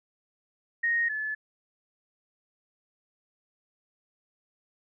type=tone pair in turn; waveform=sine; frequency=1864.7 / 1727.1 Hz; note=A#6 / A6; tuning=0 / -33 cents; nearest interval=minor second; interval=133 cents; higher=first; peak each=-23 / -29 dBFS; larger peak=first; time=0.83-1.09 / 1.09-1.35 s; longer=neither; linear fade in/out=10 ms; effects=none

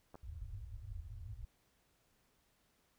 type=clicks; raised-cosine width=1 ms; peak=-38 dBFS; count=2; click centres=0.144 / 0.155 s
type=low-pass noise; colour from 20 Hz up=white; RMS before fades=-47 dBFS; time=0.23-1.45 s; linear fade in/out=5 ms; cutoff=110 Hz; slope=96 dB/octave
effects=pink hiss -75 dBFS RMS until 2.98 s

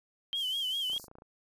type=tone with vibrato; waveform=sine; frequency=3136 Hz; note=G7; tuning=in tune; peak=-30 dBFS; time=0.33-0.98 s; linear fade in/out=0 ms; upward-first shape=sine; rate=5 Hz; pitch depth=88 cents each way
type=high-pass noise; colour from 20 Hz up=white; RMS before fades=-48 dBFS; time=0.34-1.08 s; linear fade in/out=50 ms; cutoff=4400 Hz; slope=96 dB/octave
type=clicks; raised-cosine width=1 ms; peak=-37 dBFS; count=10; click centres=0.899 / 0.933 / 0.964 / 0.998 / 1.042 / 1.082 / 1.114 / 1.154 / 1.185 / 1.221 s
effects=resampled to 32000 Hz

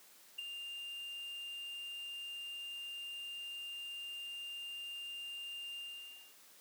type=tone with ADSR envelope; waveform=triangle; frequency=2800 Hz; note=F7; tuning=4 cents sharp; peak=-34 dBFS; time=0.38-6.35 s; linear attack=11 ms; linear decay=8 ms; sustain=-7 dB; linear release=560 ms; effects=white hiss -61 dBFS RMS until 6.6 s + high-pass 200 Hz 12 dB/octave

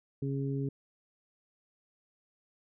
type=harmonic tone; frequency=137.6 Hz; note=C#3; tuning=12 cents flat; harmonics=1 / 2 / 3; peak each=-32 / -36 / -39 dBFS; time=0.22-0.69 s; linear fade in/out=5 ms; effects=none

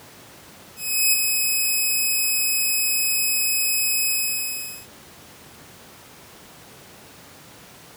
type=tone with ADSR envelope; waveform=5% pulse; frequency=2546 Hz; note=D#7; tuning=39 cents sharp; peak=-5 dBFS; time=0.76-4.88 s; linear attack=370 ms; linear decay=15 ms; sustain=-5 dB; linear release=800 ms; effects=pink hiss -45 dBFS RMS until 7.96 s + high-pass 100 Hz 12 dB/octave

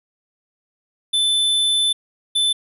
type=tone pair in turn; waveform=square; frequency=3520 / 3520 Hz; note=A7 / A7; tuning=0 / 0 cents; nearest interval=unison; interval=0 cents; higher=neither; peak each=-16 dBFS; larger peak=neither; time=1.13-1.93 / 2.35-2.53 s; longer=first; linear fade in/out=10 ms; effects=resampled to 32000 Hz

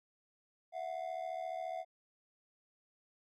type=ring-modulated tone; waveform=triangle; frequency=698.5 Hz; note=F5; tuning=in tune; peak=-33 dBFS; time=0.72-1.85 s; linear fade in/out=50 ms; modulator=37.2 Hz; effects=none

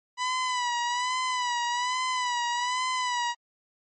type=tone with vibrato; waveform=sawtooth; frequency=987.8 Hz; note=B5; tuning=in tune; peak=-22 dBFS; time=0.17-3.35 s; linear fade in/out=50 ms; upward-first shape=sine; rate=1.2 Hz; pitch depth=59 cents each way; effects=MP3 32 kbps

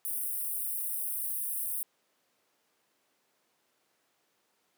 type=high-pass noise; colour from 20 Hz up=white; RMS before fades=-34 dBFS; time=0.05-1.83 s; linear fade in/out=0 ms; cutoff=8900 Hz; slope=96 dB/octave; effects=pink hiss -73 dBFS RMS until 4.77 s + high-pass 300 Hz 12 dB/octave

